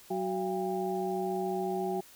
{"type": "tone cluster", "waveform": "sine", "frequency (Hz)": [187.5, 372.5, 688, 802], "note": ["F#3", "F#4", "F5", "G5"], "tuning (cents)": [23, 12, -26, 39], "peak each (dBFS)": [-37, -32, -38, -36], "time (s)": [0.1, 2.01], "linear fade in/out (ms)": 10, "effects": ["white hiss -55 dBFS RMS until 2.15 s"]}